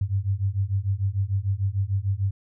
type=beating tone pair; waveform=sine; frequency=95 / 101.7 Hz; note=F#2 / G#2; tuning=+46 / -36 cents; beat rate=6.7 Hz; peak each=-25 dBFS; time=0.01-2.31 s; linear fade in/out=5 ms; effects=none